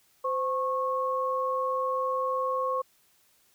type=tone pair together; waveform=sine; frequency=516.8 / 1094 Hz; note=C5 / C#6; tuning=-21 / -23 cents; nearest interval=octave + minor second; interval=1298 cents; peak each=-29 / -28 dBFS; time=0.24-2.82 s; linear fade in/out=10 ms; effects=white hiss -65 dBFS RMS until 3.54 s